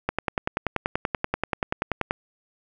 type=click train; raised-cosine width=0.5 ms; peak=-8 dBFS; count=22; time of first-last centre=0.09-2.109 s; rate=10.4 Hz; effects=none